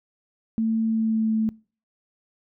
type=tone with pitch glide; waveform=sine; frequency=223.5 to 219.9 Hz; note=A3 to A3; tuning=+27 to -1 cents; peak=-20 dBFS; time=0.58-1.49 s; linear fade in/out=0 ms; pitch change=-28 cents; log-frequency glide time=0.85-1.34 s; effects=noise-tail reverb RT60 0.4 s tail -25 dB re dry